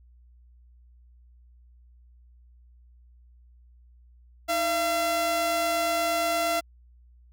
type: tone pair together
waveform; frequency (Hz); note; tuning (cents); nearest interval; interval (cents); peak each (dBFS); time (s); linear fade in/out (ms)
sawtooth; 315.9 / 680.3; D#4 / F5; +26 / -46; octave + minor second; 1328; -31 / -20; 4.48-6.61; 20
effects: added 60 Hz sine -52 dBFS peak until 7.32 s